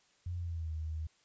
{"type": "tone with pitch glide", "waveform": "sine", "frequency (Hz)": [88, 78.85], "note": ["F2", "D#2"], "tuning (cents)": [14, 24], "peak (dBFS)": -35, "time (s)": [0.26, 1.07], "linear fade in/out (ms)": 5, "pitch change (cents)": -190, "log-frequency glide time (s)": [0.37, 0.72], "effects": ["white hiss -69 dBFS RMS until 1.24 s", "resampled to 16000 Hz"]}